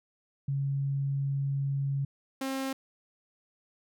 sine / sawtooth tone pair in turn, 138.59 / 267.4 Hz, C#3 / C4, 0 / +38 cents, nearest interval major seventh, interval 1138 cents, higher second, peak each -27 dBFS, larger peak neither, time 0.48-2.05 / 2.41-2.73 s, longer first, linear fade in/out 5 ms, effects none

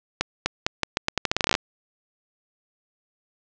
accelerating click train, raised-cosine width 0.2 ms, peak -3 dBFS, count 18, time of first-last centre 0.21-1.551 s, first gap 250 ms, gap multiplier 0.82, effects low-pass 7000 Hz 12 dB/octave

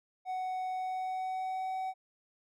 triangle tone with pitch glide, 744 to 754.8 Hz, F#5 to F#5, +9 to +34 cents, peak -31 dBFS, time 0.25-1.94 s, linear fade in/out 50 ms, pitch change +25 cents, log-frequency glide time 0.71-1.74 s, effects none

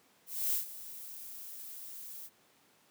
violet noise with ADSR envelope, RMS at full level -30 dBFS, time 0.26-2.3 s, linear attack 270 ms, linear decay 120 ms, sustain -16 dB, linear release 51 ms, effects pink hiss -66 dBFS RMS until 2.9 s + high-pass 200 Hz 12 dB/octave

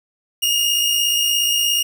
sawtooth tone pair together, 2794 / 2851 Hz, F7 / F7, 0 / +35 cents, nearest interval unison, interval 35 cents, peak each -21 / -13 dBFS, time 0.42-1.83 s, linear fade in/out 10 ms, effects none

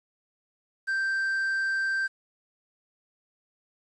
triangle tone, 1568 Hz, G6, in tune, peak -23 dBFS, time 0.87-2.08 s, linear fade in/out 20 ms, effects resampled to 22050 Hz + 9-bit

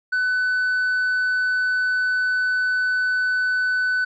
sine tone with tanh clipping, 1500 Hz, F#6, 23 cents sharp, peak -19 dBFS, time 0.12-4.05 s, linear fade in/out 10 ms, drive 2 dB, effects none

